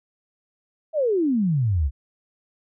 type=exponential sweep; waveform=sine; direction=down; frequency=659.3 to 62.7 Hz; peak=-18 dBFS; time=0.93-1.91 s; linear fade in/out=50 ms; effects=none